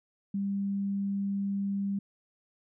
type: tone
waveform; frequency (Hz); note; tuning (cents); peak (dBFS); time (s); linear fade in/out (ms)
sine; 198.5; G3; +22; -28; 0.34-1.99; 5
effects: none